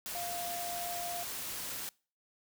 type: tone in noise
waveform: sine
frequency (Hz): 698.5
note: F5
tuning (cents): 0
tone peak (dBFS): -38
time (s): 0.15-1.23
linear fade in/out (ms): 0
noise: white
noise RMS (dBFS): -40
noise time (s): 0.06-1.89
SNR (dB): -1
effects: noise-tail reverb RT60 0.4 s tail -25 dB re dry